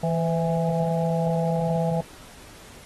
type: harmonic tone with a mistuned harmonic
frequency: 164.81 Hz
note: E3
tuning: in tune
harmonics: 1 / 3 / 4 / 5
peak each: -23 / -28 / -28 / -31 dBFS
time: 0.03-2.01 s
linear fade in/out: 5 ms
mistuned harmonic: 3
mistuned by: +39 cents
effects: pink hiss -47 dBFS RMS until 2.85 s + AAC 32 kbps